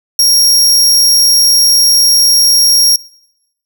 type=tone; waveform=sawtooth; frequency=5588 Hz; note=F8; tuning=in tune; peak=-3 dBFS; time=0.19-2.96 s; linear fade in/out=2 ms; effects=noise-tail reverb RT60 0.9 s tail -23 dB re dry